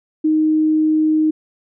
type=tone; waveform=sine; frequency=311.1 Hz; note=D#4; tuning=in tune; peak=-12 dBFS; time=0.24-1.31 s; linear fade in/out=10 ms; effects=none